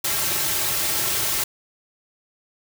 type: noise with comb filter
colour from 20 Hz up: white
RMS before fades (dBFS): -23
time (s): 0.04-1.44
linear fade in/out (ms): 5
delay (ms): 4.1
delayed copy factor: -0.9
effects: none